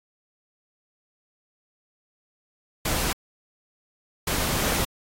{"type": "noise bursts at uneven times", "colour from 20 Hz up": "pink", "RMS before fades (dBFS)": -25, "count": 2, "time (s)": [[2.85, 3.13], [4.27, 4.85]], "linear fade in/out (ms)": 5, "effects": ["AAC 48 kbps"]}